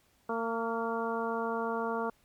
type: harmonic tone with a mistuned harmonic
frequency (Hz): 228.3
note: A#3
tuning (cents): -36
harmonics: 1 / 2 / 3 / 4 / 5 / 6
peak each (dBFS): -37 / -34 / -38 / -37 / -38 / -40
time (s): 0.29-2.1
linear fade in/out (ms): 5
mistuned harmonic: 6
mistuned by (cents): +33
effects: pink hiss -68 dBFS RMS until 2.24 s + MP3 96 kbps